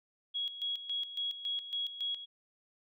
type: tone with tremolo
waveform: sine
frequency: 3322 Hz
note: G#7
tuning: in tune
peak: -32 dBFS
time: 0.34-2.26 s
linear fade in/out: 20 ms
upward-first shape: square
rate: 3.6 Hz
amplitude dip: 70%
effects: none